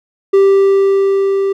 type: tone with level ramp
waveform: triangle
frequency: 392 Hz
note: G4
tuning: in tune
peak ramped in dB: -3 to -10 dBFS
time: 0.33-1.53 s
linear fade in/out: 10 ms
effects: none